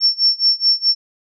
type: tone with tremolo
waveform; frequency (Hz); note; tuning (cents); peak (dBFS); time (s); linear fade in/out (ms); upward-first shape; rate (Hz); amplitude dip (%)
sine; 5430; F8; -50; -9; 0-0.95; 50; sine; 4.7; 95
effects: none